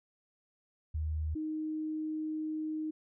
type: tone pair in turn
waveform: sine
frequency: 77.78 / 311.1 Hz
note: D#2 / D#4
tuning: 0 / 0 cents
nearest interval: 2 octaves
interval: 2400 cents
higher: second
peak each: -31 / -33 dBFS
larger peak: first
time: 0.94-1.35 / 1.35-2.91 s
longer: second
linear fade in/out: 10 ms
effects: none